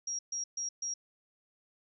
sine tone bursts, 5650 Hz, F8, 19 cents sharp, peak -33 dBFS, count 4, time 0.07-0.94 s, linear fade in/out 5 ms, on 120 ms, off 130 ms, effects none

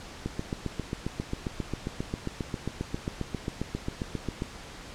click train, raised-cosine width 3 ms, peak -17 dBFS, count 32, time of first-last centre 0.26-4.421 s, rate 7.45 Hz, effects pink hiss -44 dBFS RMS until 4.94 s + low-pass 7000 Hz 12 dB/octave

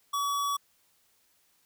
square tone, 1136 Hz, C#6, 42 cents sharp, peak -28 dBFS, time 0.13-0.57 s, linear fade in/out 10 ms, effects white hiss -68 dBFS RMS until 1.65 s

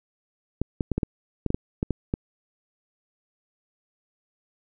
clicks, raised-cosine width 3 ms, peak -11 dBFS, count 11, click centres 0.616 / 0.808 / 0.917 / 0.98 / 1.032 / 1.463 / 1.504 / 1.545 / 1.829 / 1.907 / 2.139 s, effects none

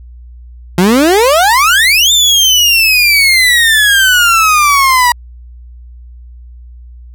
30% pulse exponential two-way sweep, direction up then down, 169.8 to 3618 to 956 Hz, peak -3 dBFS, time 0.78-5.12 s, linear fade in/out 2 ms, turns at 2.12 s, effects added 60 Hz sine -30 dBFS peak until 7.14 s

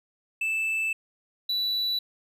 triangle tone pair in turn, 2637 / 3951 Hz, E7 / B7, 0 / 0 cents, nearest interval perfect fifth, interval 700 cents, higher second, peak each -23 dBFS, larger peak neither, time 0.41-0.93 / 1.49-1.99 s, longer first, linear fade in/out 5 ms, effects none

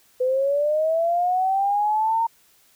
sine linear sweep, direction up, 500 to 923 Hz, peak -18 dBFS, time 0.2-2.27 s, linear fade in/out 10 ms, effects white hiss -58 dBFS RMS until 2.75 s

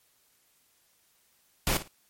pink noise with echo, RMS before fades -26 dBFS, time 1.67-1.77 s, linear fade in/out 0 ms, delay 54 ms, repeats 2, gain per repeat -13 dB, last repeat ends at 1.878 s, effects white hiss -67 dBFS RMS until 2.09 s + MP3 64 kbps

